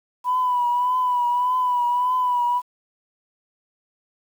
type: tone with vibrato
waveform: sine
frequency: 987.8 Hz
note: B5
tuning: in tune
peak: -17 dBFS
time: 0.24-2.62 s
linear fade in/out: 50 ms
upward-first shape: triangle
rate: 1.7 Hz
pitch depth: 49 cents each way
effects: tanh soft clip ceiling -13 dBFS + 8-bit